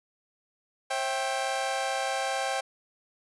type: chord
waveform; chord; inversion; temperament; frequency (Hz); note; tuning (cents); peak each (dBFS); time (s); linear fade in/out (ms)
sawtooth; C major; none; equal with one note detuned; 536.4 / 659.3 / 784; C5 / E5 / G5; +43 / 0 / 0; -29 / -32 / -26; 0.9-2.61; 10
effects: resampled to 24000 Hz